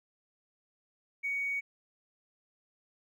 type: tone with tanh clipping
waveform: triangle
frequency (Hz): 2240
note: C#7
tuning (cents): +18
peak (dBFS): -30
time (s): 1.23-1.61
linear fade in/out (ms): 20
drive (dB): 1
effects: none